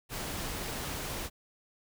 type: noise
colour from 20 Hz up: pink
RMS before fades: -37 dBFS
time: 0.09-1.3 s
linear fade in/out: 50 ms
effects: none